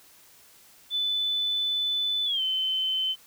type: tone with pitch glide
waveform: sine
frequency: 3499 to 3064 Hz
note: A7 to G7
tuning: -10 to -40 cents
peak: -24 dBFS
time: 0.9-3.16 s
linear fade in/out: 50 ms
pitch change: -230 cents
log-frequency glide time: 2.25-2.42 s
effects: white hiss -55 dBFS RMS until 3.26 s